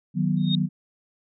sine chord, B major, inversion first, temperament equal with one note detuned, 155.56 / 185 / 243.5 Hz, D#3 / F#3 / B3, 0 / 0 / -24 cents, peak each -24 / -23 / -28 dBFS, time 0.14-0.69 s, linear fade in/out 50 ms
sine tone with exponential growth, 3707 Hz, A#7, 10 cents flat, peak -20 dBFS, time 0.37-0.55 s, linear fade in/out 2 ms, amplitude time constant 39 ms
effects none

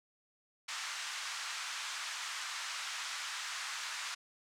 pink band-pass noise, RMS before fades -41 dBFS, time 0.68-4.15 s, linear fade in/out 10 ms, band 1100 to 7700 Hz, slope 24 dB/octave, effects none

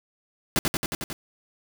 pink noise with echo, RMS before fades -22 dBFS, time 0.56-0.59 s, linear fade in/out 0 ms, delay 90 ms, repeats 6, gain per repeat -2 dB, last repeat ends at 1.13 s, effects none

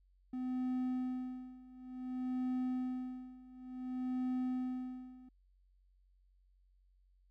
triangle tone with tremolo, 254.2 Hz, C4, 50 cents flat, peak -31 dBFS, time 0.33-5.29 s, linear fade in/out 5 ms, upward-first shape sine, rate 0.56 Hz, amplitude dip 90%, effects added 46 Hz sine -66 dBFS peak until 7.3 s

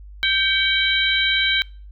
harmonic tone with a mistuned harmonic, 783 Hz, G5, 2 cents flat, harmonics 2 / 3 / 4 / 5, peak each -22 / -22 / -22 / -22 dBFS, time 0.23-1.62 s, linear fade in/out 0 ms, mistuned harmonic 3, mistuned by -58 cents, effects noise-tail reverb RT60 0.4 s tail -25 dB re dry + added 50 Hz sine -37 dBFS peak until 1.91 s

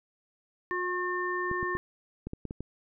harmonic tone, 360 Hz, F#4, 47 cents flat, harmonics 1 / 3 / 5, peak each -33 / -33 / -33 dBFS, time 0.71-1.77 s, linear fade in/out 0 ms
clicks, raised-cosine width 3 ms, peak -23 dBFS, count 8, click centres 1.514 / 1.629 / 1.752 / 2.27 / 2.334 / 2.453 / 2.509 / 2.606 s
effects none

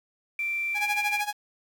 sine tone with pitch glide, 2351 to 2384 Hz, D7 to D7, +1 to +25 cents, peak -26 dBFS, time 0.39-1.21 s, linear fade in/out 2 ms, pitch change +24 cents, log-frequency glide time 0.79-0.9 s
sawtooth tone with tremolo, 830.6 Hz, G#5, in tune, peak -21 dBFS, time 0.74-1.34 s, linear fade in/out 50 ms, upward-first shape sine, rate 13 Hz, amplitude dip 85%
effects 8-bit

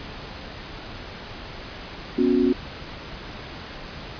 sine chord, B suspended second, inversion none, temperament equal with one note detuned, 246.9 / 277.2 / 364.3 Hz, B3 / C#4 / F#4, 0 / 0 / -27 cents, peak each -21 dBFS, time 2.18-2.53 s, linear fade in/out 5 ms, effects pink hiss -37 dBFS RMS until 4.19 s + resampled to 11025 Hz

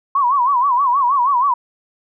sine tone with vibrato, 1046.5 Hz, C6, in tune, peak -12 dBFS, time 0.15-1.54 s, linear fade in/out 5 ms, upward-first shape sine, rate 6.3 Hz, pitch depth 160 cents each way, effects none

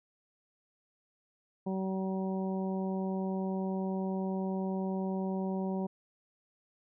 harmonic tone, 190 Hz, F#3, 46 cents sharp, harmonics 1 / 2 / 3 / 4 / 5, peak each -32 / -38 / -42 / -44 / -46 dBFS, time 1.66-5.87 s, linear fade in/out 10 ms, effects none

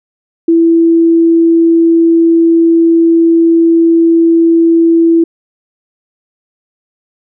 sine tone, 332.1 Hz, E4, 13 cents sharp, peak -4 dBFS, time 0.48-5.24 s, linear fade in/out 5 ms, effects none

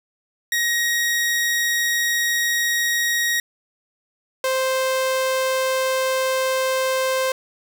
sawtooth tone pair in turn, 1886 / 522.9 Hz, A#6 / C5, +20 / -1 cents, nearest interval octave + minor seventh, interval 2221 cents, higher first, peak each -15 dBFS, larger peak neither, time 0.52-3.4 / 4.44-7.32 s, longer neither, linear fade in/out 2 ms, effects none

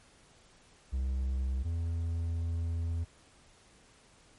triangle tone pair in turn, 65.41 / 83.61 Hz, C2 / E2, 0 / +25 cents, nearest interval major third, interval 425 cents, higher second, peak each -27 / -28 dBFS, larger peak first, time 0.92-1.64 / 1.64-3.05 s, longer second, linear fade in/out 20 ms, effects pink hiss -61 dBFS RMS until 4.38 s + MP3 48 kbps

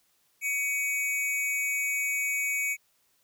square tone pair together, 2250 / 2526 Hz, C#7 / D#7, +25 / +26 cents, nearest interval major second, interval 201 cents, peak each -28 / -35 dBFS, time 0.41-2.77 s, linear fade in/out 50 ms, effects white hiss -69 dBFS RMS until 3.23 s

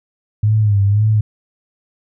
sine tone with vibrato, 103.9 Hz, G#2, 1 cent sharp, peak -10 dBFS, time 0.43-1.21 s, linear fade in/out 5 ms, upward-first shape sine, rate 1.9 Hz, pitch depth 81 cents each way, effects none

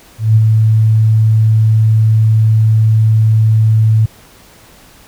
sine tone with ADSR envelope, 110 Hz, A2, in tune, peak -3 dBFS, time 0.18-4.06 s, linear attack 180 ms, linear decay 34 ms, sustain -3 dB, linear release 8 ms, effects pink hiss -42 dBFS RMS until 5.07 s

